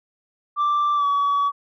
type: tone with pitch glide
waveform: sine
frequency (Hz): 1174.7 to 1136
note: D6 to C#6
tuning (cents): 0 to +42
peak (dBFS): -15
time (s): 0.56-1.52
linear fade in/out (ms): 50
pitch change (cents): -58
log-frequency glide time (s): 0.95-1.06
effects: tanh soft clip ceiling -16 dBFS